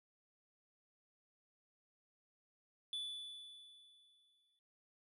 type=tone with exponential decay; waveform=triangle; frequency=3468 Hz; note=A7; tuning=26 cents flat; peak=-37 dBFS; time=2.93-4.59 s; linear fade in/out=1 ms; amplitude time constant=360 ms; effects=noise-tail reverb RT60 0.5 s tail -24 dB re dry + resampled to 32000 Hz